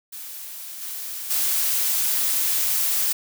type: noise with level steps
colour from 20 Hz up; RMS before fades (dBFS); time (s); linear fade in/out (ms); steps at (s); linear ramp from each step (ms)
blue; -36 / -32 / -22; 0.12-3.13; 10; 0.81 / 1.3; 10
effects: none